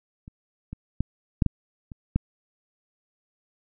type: clicks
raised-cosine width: 5 ms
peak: -29 / -22 / -11 / -6 / -9 / -26 / -9 dBFS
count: 7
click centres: 0.279 / 0.73 / 1.006 / 1.422 / 1.463 / 1.918 / 2.16 s
effects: none